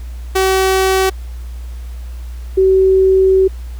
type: tone pair in turn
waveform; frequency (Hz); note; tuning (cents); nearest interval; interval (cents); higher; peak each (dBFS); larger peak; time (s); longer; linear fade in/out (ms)
sawtooth / sine; 380.4 / 380.4; F#4 / F#4; +48 / +48; unison; 0; neither; -7; neither; 0.35-1.1 / 2.57-3.48; second; 10
effects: added 60 Hz sine -24 dBFS peak until 3.79 s + pink hiss -45 dBFS RMS until 3.79 s